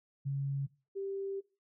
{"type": "tone pair in turn", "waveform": "sine", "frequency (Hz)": [138.59, 392], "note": ["C#3", "G4"], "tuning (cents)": [0, 0], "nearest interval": "octave + tritone", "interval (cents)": 1800, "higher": "second", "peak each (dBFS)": [-31, -35], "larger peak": "first", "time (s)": [[0.25, 0.67], [0.95, 1.41]], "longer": "second", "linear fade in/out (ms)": 20, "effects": ["noise-tail reverb RT60 0.3 s tail -19 dB re dry"]}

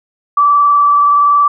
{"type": "tone with frequency modulation", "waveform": "sine", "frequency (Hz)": 1159, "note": "D6", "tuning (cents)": -23, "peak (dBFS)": -6, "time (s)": [0.37, 1.48], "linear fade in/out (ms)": 5, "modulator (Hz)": 21.1, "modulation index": 0.59, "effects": []}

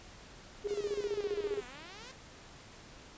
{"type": "tone with tremolo", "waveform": "sine", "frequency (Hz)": 410.7, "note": "G#4", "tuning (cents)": -19, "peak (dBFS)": -30, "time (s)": [0.64, 1.61], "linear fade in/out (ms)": 20, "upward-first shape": "square", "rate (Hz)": 15, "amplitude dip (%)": 70}
{"type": "exponential two-way sweep", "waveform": "5% pulse", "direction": "down then up", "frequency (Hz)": [749, 241, 543], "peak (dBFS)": -37, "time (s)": [0.68, 2.12], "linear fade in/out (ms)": 10, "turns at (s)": 1.66}
{"effects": ["pink hiss -53 dBFS RMS until 3.17 s", "resampled to 16000 Hz"]}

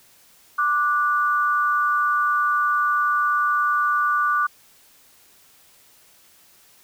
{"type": "tone pair together", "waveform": "sine", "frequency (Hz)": [1176, 1464.6], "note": ["D6", "F#6"], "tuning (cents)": [2, -18], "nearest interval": "major third", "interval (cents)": 380, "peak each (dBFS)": [-19, -22], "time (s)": [0.58, 4.47], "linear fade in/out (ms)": 10, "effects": ["white hiss -54 dBFS RMS until 6.83 s"]}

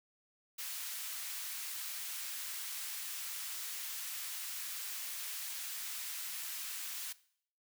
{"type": "high-pass noise", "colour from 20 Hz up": "white", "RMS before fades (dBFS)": -42, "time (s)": [0.58, 7.13], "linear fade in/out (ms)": 10, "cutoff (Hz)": 1400, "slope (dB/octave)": 12, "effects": ["noise-tail reverb RT60 0.6 s tail -19 dB re dry"]}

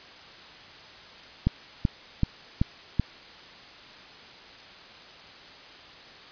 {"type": "click train", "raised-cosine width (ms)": 5, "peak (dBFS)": -9, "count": 5, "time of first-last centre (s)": [1.47, 2.997], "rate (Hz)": 2.62, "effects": ["white hiss -47 dBFS RMS until 6.31 s", "resampled to 11025 Hz"]}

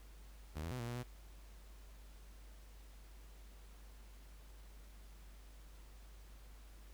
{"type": "tone with pitch steps", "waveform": "sawtooth", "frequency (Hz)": [76.8, 83.1, 126.1, 118, 120.5, 123.1], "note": ["D#2", "E2", "B2", "A#2", "B2", "B2"], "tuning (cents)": [-22, 15, 36, 22, -42, -5], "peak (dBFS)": -37, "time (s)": [0.55, 1.036], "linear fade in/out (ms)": 20, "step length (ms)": 81, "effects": ["added 50 Hz sine -54 dBFS peak until 6.93 s", "pink hiss -65 dBFS RMS until 6.93 s"]}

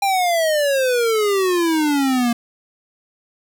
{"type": "exponential sweep", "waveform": "square", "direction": "down", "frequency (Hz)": [806, 232.8], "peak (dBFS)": -16, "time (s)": [0.02, 2.33], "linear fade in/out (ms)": 5, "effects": []}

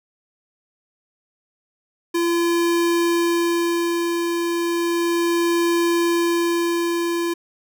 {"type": "tone with tremolo", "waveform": "square", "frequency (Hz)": 341, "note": "F4", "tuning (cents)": -41, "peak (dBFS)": -17, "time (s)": [2.14, 7.34], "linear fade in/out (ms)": 10, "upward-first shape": "sine", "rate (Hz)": 0.34, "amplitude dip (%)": 35, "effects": []}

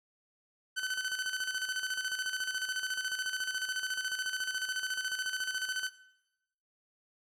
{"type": "tone with tremolo", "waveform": "sawtooth", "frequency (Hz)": 1519, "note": "F#6", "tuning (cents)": 45, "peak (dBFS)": -27, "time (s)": [0.76, 5.9], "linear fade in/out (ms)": 20, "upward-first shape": "square", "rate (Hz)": 14, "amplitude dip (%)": 55, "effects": ["noise-tail reverb RT60 0.9 s tail -18 dB re dry", "low-pass 11000 Hz 12 dB/octave"]}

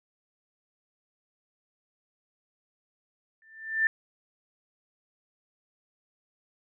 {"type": "tone with exponential growth", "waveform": "sine", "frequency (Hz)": 1780, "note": "A6", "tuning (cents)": 20, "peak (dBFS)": -18, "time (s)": [3.42, 3.87], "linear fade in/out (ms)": 1, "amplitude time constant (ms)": 96, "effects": []}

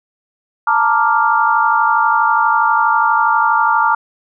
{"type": "chord", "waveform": "sine", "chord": "Bb major seventh", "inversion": "third", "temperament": "equal", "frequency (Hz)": [880, 932.3, 1174.7, 1396.9], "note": ["A5", "Bb5", "D6", "F6"], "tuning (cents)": [0, 0, 0, 0], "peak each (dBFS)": -16, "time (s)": [0.67, 3.95], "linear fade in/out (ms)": 5, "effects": []}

